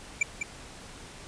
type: tone with echo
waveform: square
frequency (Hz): 2346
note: D7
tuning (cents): -2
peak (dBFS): -21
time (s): 0.21-0.23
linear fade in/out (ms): 5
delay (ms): 200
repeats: 1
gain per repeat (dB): -7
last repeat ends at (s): 0.43
effects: pink hiss -46 dBFS RMS until 1.27 s + resampled to 22050 Hz